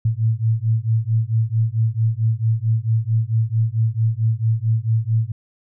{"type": "beating tone pair", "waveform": "sine", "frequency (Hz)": [110, 114.5], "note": ["A2", "A#2"], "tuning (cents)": [0, -31], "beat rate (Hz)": 4.5, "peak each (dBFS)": -19, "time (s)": [0.05, 5.32], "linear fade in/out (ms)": 5, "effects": []}